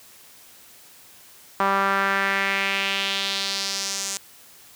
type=tone with band-pass filter sweep; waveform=sawtooth; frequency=196 Hz; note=G3; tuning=in tune; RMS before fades=-24 dBFS; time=1.6-4.17 s; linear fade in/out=0 ms; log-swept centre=1100 to 7100 Hz; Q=2.4; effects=white hiss -49 dBFS RMS until 4.75 s + high-pass 60 Hz 12 dB/octave